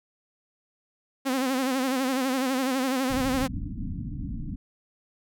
sawtooth tone with vibrato, 261.6 Hz, C4, in tune, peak -20 dBFS, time 1.25-3.48 s, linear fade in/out 20 ms, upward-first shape sine, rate 12 Hz, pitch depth 78 cents each way
pink low-pass noise, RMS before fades -33 dBFS, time 3.1-4.56 s, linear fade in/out 5 ms, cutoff 300 Hz, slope 96 dB/octave
effects none

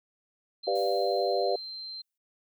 sine tone, 4129 Hz, C8, 24 cents flat, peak -37 dBFS, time 0.63-2.02 s, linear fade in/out 10 ms
sine chord, G dominant seventh, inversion none, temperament equal, 392 / 493.9 / 587.3 / 698.5 Hz, G4 / B4 / D5 / F5, 0 / 0 / 0 / 0 cents, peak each -30 dBFS, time 0.67-1.56 s, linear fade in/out 5 ms
blue noise with exponential decay, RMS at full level -49 dBFS, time 0.75-2.18 s, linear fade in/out 5 ms, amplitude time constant 310 ms
effects none

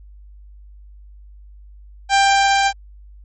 sawtooth tone with level ramp, 790 Hz, G5, 13 cents sharp, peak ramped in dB -7 to -10 dBFS, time 2.09-2.73 s, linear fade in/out 50 ms, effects added 50 Hz sine -39 dBFS peak until 3.24 s + MP3 32 kbps

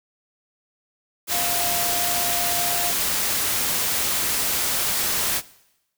sine tone in noise, 700 Hz, F5, 4 cents sharp, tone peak -28 dBFS, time 1.3-2.94 s, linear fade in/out 50 ms, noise white, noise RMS -23 dBFS, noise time 1.27-5.42 s, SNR -8 dB, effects noise-tail reverb RT60 0.9 s tail -20 dB re dry

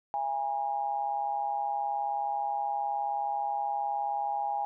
sine tone with amplitude modulation, 817 Hz, G#5, 29 cents flat, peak -25 dBFS, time 0.14-4.65 s, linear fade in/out 0 ms, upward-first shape sine, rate 139 Hz, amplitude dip 70%, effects none

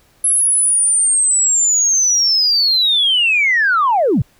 sine linear sweep, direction down, 11000 to 87.31 Hz, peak -10 dBFS, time 0.24-4.22 s, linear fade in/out 5 ms, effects tanh soft clip ceiling -6 dBFS + pink hiss -54 dBFS RMS until 4.39 s

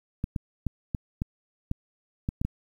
clicks, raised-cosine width 5 ms, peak -15 dBFS, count 9, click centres 0.241 / 0.362 / 0.667 / 0.948 / 1.219 / 1.714 / 2.289 / 2.415 / 2.45 s, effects 9-bit

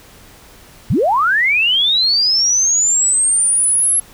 sine linear sweep, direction up, 75.4 to 11175 Hz, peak -11 dBFS, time 0.9-4 s, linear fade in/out 5 ms, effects pink hiss -43 dBFS RMS until 4.13 s

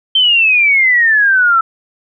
sine exponential sweep, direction down, 3136 to 1318.5 Hz, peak -7 dBFS, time 0.15-1.61 s, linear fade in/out 5 ms, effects none

